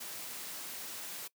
white noise, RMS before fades -43 dBFS, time 0-1.28 s, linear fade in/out 10 ms, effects noise-tail reverb RT60 0.1 s tail -21 dB re dry + high-pass 150 Hz 12 dB/octave

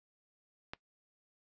click, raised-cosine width 0.3 ms, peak -24 dBFS, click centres 0.735 s, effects noise-tail reverb RT60 0.1 s tail -21 dB re dry + resampled to 16000 Hz

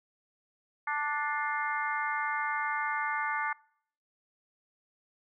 harmonic tone with a mistuned harmonic, 293.7 Hz, D4, in tune, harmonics 3 / 4 / 5 / 6 / 7, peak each -34 / -35 / -36 / -37 / -37 dBFS, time 0.87-3.53 s, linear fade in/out 5 ms, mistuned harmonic 7, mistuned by +46 cents, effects noise-tail reverb RT60 0.6 s tail -24 dB re dry

